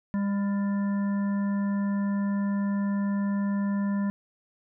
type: harmonic tone with a mistuned harmonic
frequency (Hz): 200.5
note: G3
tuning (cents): +39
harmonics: 1 / 3 / 5 / 7 / 9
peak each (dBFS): -24 / -42 / -41 / -49 / -45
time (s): 0.14-4.1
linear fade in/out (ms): 0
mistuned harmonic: 9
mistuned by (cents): -40
effects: none